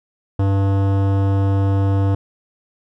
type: tone with hard clipping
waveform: sine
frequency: 98 Hz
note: G2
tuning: in tune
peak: -16 dBFS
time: 0.39-2.15 s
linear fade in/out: 5 ms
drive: 17 dB
effects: none